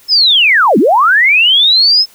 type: linear two-way sweep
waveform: sine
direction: down then up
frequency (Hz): 5274 to 186.8 to 5274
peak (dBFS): -5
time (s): 0.08-2.06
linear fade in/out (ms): 50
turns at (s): 0.78
effects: white hiss -44 dBFS RMS until 2.14 s